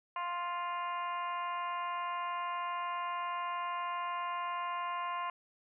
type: harmonic tone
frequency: 349.6 Hz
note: F4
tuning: 2 cents sharp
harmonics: 2 / 3 / 4 / 5 / 6 / 7 / 8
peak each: -43 / -35 / -48 / -50 / -49 / -52 / -50 dBFS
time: 0.16-5.3 s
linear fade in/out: 2 ms
effects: none